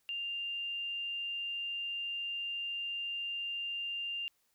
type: tone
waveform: sine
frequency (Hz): 2794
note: F7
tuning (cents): 0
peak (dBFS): -35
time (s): 0.09-4.28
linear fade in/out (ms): 0
effects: white hiss -75 dBFS RMS until 4.54 s